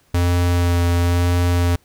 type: tone with vibrato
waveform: square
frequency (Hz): 87.31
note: F2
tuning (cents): 0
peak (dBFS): -15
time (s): 0.14-1.76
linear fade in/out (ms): 5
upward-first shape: sine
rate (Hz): 1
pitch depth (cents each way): 13
effects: pink hiss -58 dBFS RMS until 1.84 s